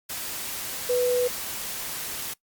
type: tone in noise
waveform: sine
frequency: 493.9 Hz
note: B4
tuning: in tune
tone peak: -20 dBFS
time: 0.89-1.28 s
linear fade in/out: 10 ms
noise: white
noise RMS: -33 dBFS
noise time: 0.09-2.34 s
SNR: +10 dB
effects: noise-tail reverb RT60 0.1 s tail -21 dB re dry + Opus 48 kbps